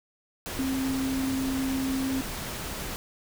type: tone in noise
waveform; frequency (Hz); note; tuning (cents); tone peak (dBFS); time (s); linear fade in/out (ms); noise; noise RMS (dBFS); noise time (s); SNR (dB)
sine; 265.6; C4; +26; -26; 0.59-2.21; 0; pink; -35; 0.46-2.96; +6
effects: none